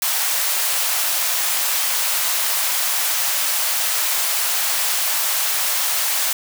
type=high-pass noise; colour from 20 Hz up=white; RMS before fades=-20 dBFS; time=0.02-6.33 s; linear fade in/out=2 ms; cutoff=610 Hz; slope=24 dB/octave; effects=none